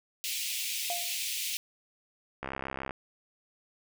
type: high-pass noise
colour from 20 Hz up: pink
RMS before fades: -34 dBFS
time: 0.24-1.57 s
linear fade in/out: 0 ms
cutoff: 2300 Hz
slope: 48 dB/octave
type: tone with exponential decay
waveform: triangle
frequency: 698.5 Hz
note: F5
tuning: in tune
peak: -28 dBFS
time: 0.9-1.2 s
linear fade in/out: 1 ms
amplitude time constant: 64 ms
type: click train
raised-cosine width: 0.5 ms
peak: -20 dBFS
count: 33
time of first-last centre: 2.43-2.908 s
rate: 66.9 Hz
effects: none